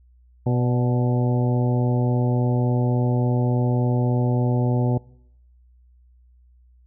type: harmonic tone with a mistuned harmonic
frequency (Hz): 123.47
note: B2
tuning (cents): 0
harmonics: 1 / 2 / 3 / 4 / 5 / 6 / 7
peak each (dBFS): -19 / -25 / -29 / -31 / -33 / -35 / -36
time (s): 0.46-4.98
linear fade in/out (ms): 5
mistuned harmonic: 5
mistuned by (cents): -42
effects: noise-tail reverb RT60 0.8 s tail -24 dB re dry + added 61 Hz sine -51 dBFS peak until 6.86 s